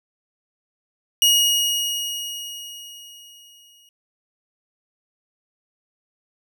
sawtooth tone with exponential decay, 2882 Hz, F#7, 46 cents flat, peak -9 dBFS, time 1.22-3.89 s, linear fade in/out 1 ms, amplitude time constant 580 ms, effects none

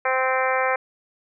harmonic tone, 260 Hz, C4, 11 cents flat, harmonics 2 / 3 / 4 / 5 / 6 / 7 / 8 / 9, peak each -24 / -26 / -27 / -28 / -29 / -29 / -30 / -31 dBFS, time 0.05-0.76 s, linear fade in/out 5 ms, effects none

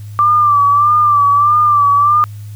sine tone with vibrato, 1174.7 Hz, D6, in tune, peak -7 dBFS, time 0.19-2.24 s, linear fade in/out 0 ms, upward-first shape sine, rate 1.6 Hz, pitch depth 55 cents each way, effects added 104 Hz sine -26 dBFS peak until 2.55 s + white hiss -47 dBFS RMS until 2.55 s

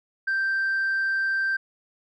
sine tone, 1568 Hz, G6, in tune, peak -20 dBFS, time 0.27-1.57 s, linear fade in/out 10 ms, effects tanh soft clip ceiling -20 dBFS

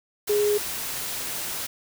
sine tone in noise, 415.3 Hz, G#4, in tune, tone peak -19 dBFS, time 0.29-0.58 s, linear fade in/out 10 ms, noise white, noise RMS -31 dBFS, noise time 0.27-1.67 s, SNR +9 dB, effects none

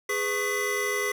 square tone cluster, 411.9 / 500 / 1107 / 2008 Hz, G#4 / B4 / C#6 / B6, -14 / +21 / -3 / +28 cents, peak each -31 / -35 / -36 / -29 dBFS, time 0.09-1.12 s, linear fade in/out 5 ms, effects none

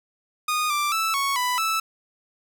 sawtooth tone with pitch steps, 1232 / 1178 / 1317 / 1108 / 993 / 1314 Hz, D#6 / D6 / E6 / C#6 / B5 / E6, -17 / +5 / -2 / -1 / +9 / -6 cents, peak -18 dBFS, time 0.48-1.8 s, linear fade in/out 5 ms, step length 220 ms, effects none

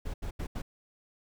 brown noise bursts at uneven times, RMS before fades -35 dBFS, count 4, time 0.05-0.14 / 0.22-0.31 / 0.39-0.47 / 0.55-0.62 s, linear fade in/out 10 ms, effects none

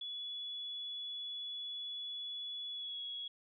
sine tone with pitch glide, 3409 to 3343 Hz, G#7 to G#7, +45 to +11 cents, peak -40 dBFS, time 0.01-3.28 s, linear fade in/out 5 ms, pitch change -34 cents, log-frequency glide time 2.7-3 s, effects none

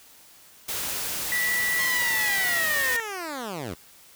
white noise, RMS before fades -30 dBFS, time 0.68-2.97 s, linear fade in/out 10 ms
sine tone with pitch glide, 1958 to 1837.5 Hz, B6 to A#6, -15 to -25 cents, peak -23 dBFS, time 1.32-3 s, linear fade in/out 0 ms, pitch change -110 cents, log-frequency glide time 2.44-2.76 s
10% pulse linear sweep, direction down, 1085 to 71.5 Hz, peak -23 dBFS, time 1.78-3.75 s, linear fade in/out 20 ms
effects white hiss -52 dBFS RMS until 4.15 s

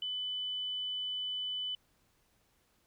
sine tone, 3000 Hz, F#7, 23 cents sharp, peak -34 dBFS, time 0.02-1.75 s, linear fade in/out 2 ms, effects pink hiss -72 dBFS RMS until 2.86 s

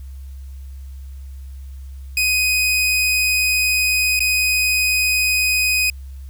sawtooth tone with dropouts, 2502 Hz, D#7, 9 cents sharp, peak -12 dBFS, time 2.17-5.9 s, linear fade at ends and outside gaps 2 ms, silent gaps 4.193-4.204 s, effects added 67 Hz sine -31 dBFS peak until 6.29 s + white hiss -56 dBFS RMS until 6.29 s

